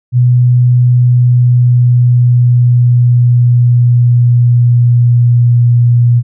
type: tone with pitch glide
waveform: sine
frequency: 123.47 to 120.16 Hz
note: B2 to B2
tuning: 0 to -47 cents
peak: -4 dBFS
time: 0.12-6.23 s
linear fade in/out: 50 ms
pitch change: -47 cents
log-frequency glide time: 0.75-5.65 s
effects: none